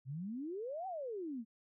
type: exponential two-way sweep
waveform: sine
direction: up then down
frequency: 123.47 to 784 to 213.1 Hz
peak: -39 dBFS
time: 0.05-1.45 s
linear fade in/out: 50 ms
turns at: 0.87 s
effects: none